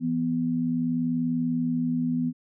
sine tone pair together, 166.7 / 247.2 Hz, E3 / B3, +20 / +2 cents, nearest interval perfect fifth, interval 682 cents, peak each -29 / -24 dBFS, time 0-2.33 s, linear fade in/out 50 ms, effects none

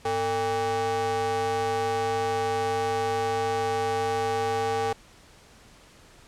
square ring-modulated tone, 174.61 Hz, F3, in tune, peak -22 dBFS, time 0.05-4.93 s, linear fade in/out 5 ms, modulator 625 Hz, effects pink hiss -53 dBFS RMS until 6.27 s + low-pass 9000 Hz 12 dB/octave

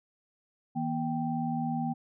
sine tone cluster, 160.1 / 239.1 / 783 Hz, D#3 / A#3 / G5, +50 / +44 / -2 cents, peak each -34 / -31 / -34 dBFS, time 0.75-1.94 s, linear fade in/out 20 ms, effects none

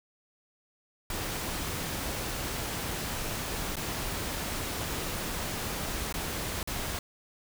pink noise with dropouts, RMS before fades -34 dBFS, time 1.1-6.99 s, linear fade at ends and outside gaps 2 ms, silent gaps 3.757-3.767 / 6.126-6.14 / 6.63-6.674 s, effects none

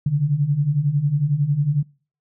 sine beating tone pair, 137.5 / 148.5 Hz, C#3 / D3, -14 / +20 cents, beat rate 11 Hz, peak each -22 / -18 dBFS, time 0.06-1.83 s, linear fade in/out 5 ms, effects noise-tail reverb RT60 0.4 s tail -24 dB re dry

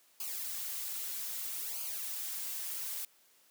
blue noise with flanger, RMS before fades -39 dBFS, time 0.2-3.05 s, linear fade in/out 2 ms, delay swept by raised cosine 0.53 to 6.03 ms, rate 0.62 Hz, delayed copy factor -0.7, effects white hiss -66 dBFS RMS until 3.5 s + high-pass 200 Hz 12 dB/octave

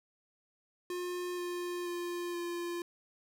square tone with pitch steps, 356.8 / 353.3 / 349.9 / 346.4 Hz, F4 / F4 / F4 / F4, +37 / +20 / +3 / -14 cents, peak -36 dBFS, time 0.9-2.82 s, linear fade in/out 2 ms, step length 480 ms, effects none

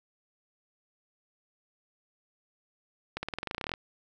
accelerating click train, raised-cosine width 0.3 ms, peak -17 dBFS, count 16, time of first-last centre 3.17-3.739 s, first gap 60 ms, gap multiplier 0.93, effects none

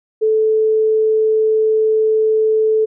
sine tone, 436.7 Hz, A4, 13 cents flat, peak -11 dBFS, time 0.21-2.86 s, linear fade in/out 20 ms, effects none

